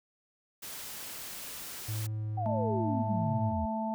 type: noise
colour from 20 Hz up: white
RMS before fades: -42 dBFS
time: 0.62-2.07 s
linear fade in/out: 10 ms
type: tone with vibrato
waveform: triangle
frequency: 107.9 Hz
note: A2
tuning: 33 cents flat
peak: -30 dBFS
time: 1.88-3.53 s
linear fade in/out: 10 ms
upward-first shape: sine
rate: 1.6 Hz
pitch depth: 8 cents each way
type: exponential sweep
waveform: sine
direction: down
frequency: 781 to 73.5 Hz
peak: -32 dBFS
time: 2.37-3.66 s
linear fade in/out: 10 ms
type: harmonic tone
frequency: 220.5 Hz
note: A3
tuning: 4 cents sharp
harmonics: 1 / 3 / 4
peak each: -33 / -37 / -35 dBFS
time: 2.46-3.94 s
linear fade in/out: 0 ms
effects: none